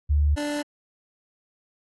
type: tone pair in turn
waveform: sine / 25% pulse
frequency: 73.42 / 293.7 Hz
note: D2 / D4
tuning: 0 / 0 cents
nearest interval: 2 octaves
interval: 2400 cents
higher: second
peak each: -17 / -22 dBFS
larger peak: first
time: 0.09-0.36 / 0.36-0.63 s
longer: neither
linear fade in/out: 20 ms
effects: AAC 32 kbps